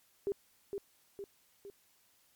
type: tone with echo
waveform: sine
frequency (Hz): 399.8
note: G4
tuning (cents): +34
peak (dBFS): -30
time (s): 0.27-0.32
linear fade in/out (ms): 0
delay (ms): 460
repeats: 3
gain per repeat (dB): -5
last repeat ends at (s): 1.7
effects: white hiss -69 dBFS RMS until 2.35 s + MP3 96 kbps